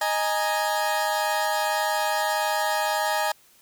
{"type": "chord", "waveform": "30% pulse", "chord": "D# suspended fourth", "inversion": "none", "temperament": "equal", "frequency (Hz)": [622.3, 830.6, 932.3], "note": ["D#5", "G#5", "A#5"], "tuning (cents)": [0, 0, 0], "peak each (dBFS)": [-25, -23, -26], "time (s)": [0.01, 3.32], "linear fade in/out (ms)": 5, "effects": ["white hiss -57 dBFS RMS until 3.61 s"]}